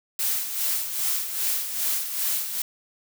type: noise with tremolo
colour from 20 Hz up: blue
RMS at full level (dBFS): -24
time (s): 0.19-2.62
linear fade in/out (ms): 2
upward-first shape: sine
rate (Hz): 2.5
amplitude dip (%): 60
effects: none